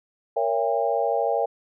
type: chord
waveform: sine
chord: A# diminished seventh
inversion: none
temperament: just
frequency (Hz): 466.2 / 559.4 / 671.3 / 805.5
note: A#4 / C#5 / E5 / G5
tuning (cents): 0 / +16 / +31 / +47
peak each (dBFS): -26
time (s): 0.36-1.46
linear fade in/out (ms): 10
effects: none